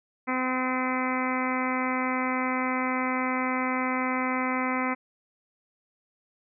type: harmonic tone with a mistuned harmonic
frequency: 256.4 Hz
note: C4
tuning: 35 cents flat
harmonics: 1 / 2 / 3 / 4 / 5 / 6 / 7 / 8 / 9 / 10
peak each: -29 / -35 / -35 / -32 / -34 / -39 / -41 / -33 / -38 / -45 dBFS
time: 0.27-4.95 s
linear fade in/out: 20 ms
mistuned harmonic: 10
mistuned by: -31 cents
effects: none